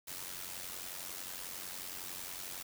white noise with amplitude modulation, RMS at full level -41 dBFS, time 0.07-2.63 s, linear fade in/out 10 ms, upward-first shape sine, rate 91 Hz, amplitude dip 65%, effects none

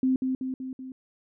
sine tone with echo, 260 Hz, C4, 11 cents flat, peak -20 dBFS, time 0.03-0.16 s, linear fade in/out 2 ms, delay 190 ms, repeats 4, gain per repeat -4 dB, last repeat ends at 0.92 s, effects none

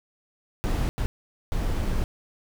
brown noise bursts at uneven times, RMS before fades -25 dBFS, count 3, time 0.64-0.89 / 0.98-1.06 / 1.52-2.04 s, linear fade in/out 0 ms, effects none

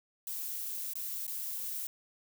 violet noise with dropouts, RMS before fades -38 dBFS, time 0.27-1.87 s, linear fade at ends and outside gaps 1 ms, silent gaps 0.935-0.955 / 1.267-1.278 s, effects none

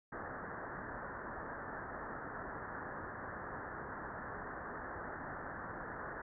white low-pass noise, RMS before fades -45 dBFS, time 0.12-6.22 s, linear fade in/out 5 ms, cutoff 1800 Hz, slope 96 dB/octave, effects none

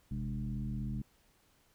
sine tone with frequency modulation, 130.81 Hz, C3, in tune, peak -34 dBFS, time 0.11-1.02 s, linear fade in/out 5 ms, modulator 76.3 Hz, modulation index 1.3, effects pink hiss -69 dBFS RMS until 1.74 s

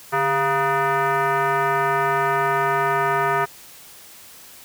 sine tone with frequency modulation, 146.4 Hz, D3, 5 cents flat, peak -17 dBFS, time 0.12-3.46 s, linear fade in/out 20 ms, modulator 548 Hz, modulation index 2.8, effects white hiss -44 dBFS RMS until 4.64 s

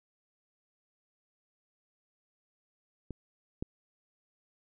clicks, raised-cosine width 3 ms, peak -26 / -21 dBFS, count 2, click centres 3.107 / 3.625 s, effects none

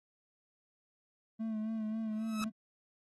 triangle tone with vibrato, 219.3 Hz, A3, 6 cents flat, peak -32 dBFS, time 1.39-2.5 s, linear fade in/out 20 ms, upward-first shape sine, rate 3.7 Hz, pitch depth 37 cents each way
sawtooth tone with exponential growth, 1293 Hz, E6, 34 cents flat, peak -31 dBFS, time 2.12-2.44 s, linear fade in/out 0 ms, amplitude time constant 69 ms
effects AAC 32 kbps

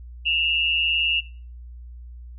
sine tone pair together, 2691 / 2851 Hz, E7 / F7, +35 / +35 cents, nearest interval minor second, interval 100 cents, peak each -22 dBFS, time 0.25-1.21 s, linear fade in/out 20 ms, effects noise-tail reverb RT60 0.4 s tail -19 dB re dry + added 60 Hz sine -37 dBFS peak until 2.38 s

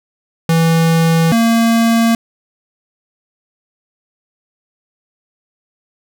square tone pair in turn, 164.4 / 229.3 Hz, E3 / A#3, -4 / -28 cents, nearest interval tritone, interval 576 cents, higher second, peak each -10 dBFS, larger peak neither, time 0.49-1.32 / 1.32-2.15 s, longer neither, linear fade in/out 2 ms, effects none

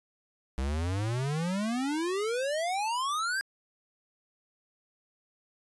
square exponential sweep, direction up, 63.4 to 1639 Hz, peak -29 dBFS, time 0.58-3.41 s, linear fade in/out 0 ms, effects resampled to 24000 Hz

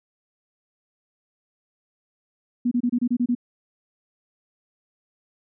sine tone bursts, 243.2 Hz, B3, 26 cents flat, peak -18 dBFS, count 8, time 2.65-3.351 s, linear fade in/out 10 ms, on 64 ms, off 27 ms, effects none

